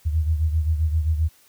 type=beating tone pair; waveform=sine; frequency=77.78 / 85.38 Hz; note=D#2 / F2; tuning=0 / -39 cents; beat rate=7.6 Hz; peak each=-19 / -26 dBFS; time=0.05-1.29 s; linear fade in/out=20 ms; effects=white hiss -56 dBFS RMS until 1.48 s